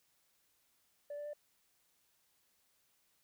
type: tone with pitch steps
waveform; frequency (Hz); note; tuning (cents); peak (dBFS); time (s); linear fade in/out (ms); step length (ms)
sine; 581 / 586.4 / 591.8; D5 / D5 / D5; -19 / -3 / +13; -39; 1.1-1.334; 5; 78
effects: tanh soft clip ceiling -39 dBFS + white hiss -75 dBFS RMS until 3.23 s